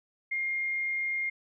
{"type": "tone", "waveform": "sine", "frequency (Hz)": 2124, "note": "C7", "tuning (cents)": 25, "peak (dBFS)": -28, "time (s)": [0.31, 1.3], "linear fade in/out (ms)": 10, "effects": []}